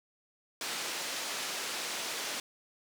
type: band-pass noise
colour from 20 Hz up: white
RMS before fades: -37 dBFS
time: 0.61-2.4 s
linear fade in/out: 2 ms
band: 270 to 6100 Hz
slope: 12 dB/octave
effects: none